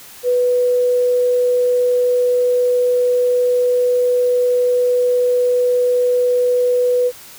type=tone; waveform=sine; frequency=493.9 Hz; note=B4; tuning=in tune; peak=-12 dBFS; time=0.23-7.12 s; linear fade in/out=50 ms; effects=white hiss -39 dBFS RMS until 7.38 s